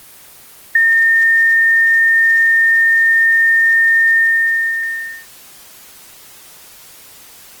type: tone with ADSR envelope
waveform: sine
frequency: 1821 Hz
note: A#6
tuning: 41 cents flat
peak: -4 dBFS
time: 0.75-5.26 s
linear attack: 6 ms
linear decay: 13 ms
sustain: -4 dB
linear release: 1100 ms
effects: white hiss -40 dBFS RMS until 7.6 s + Opus 24 kbps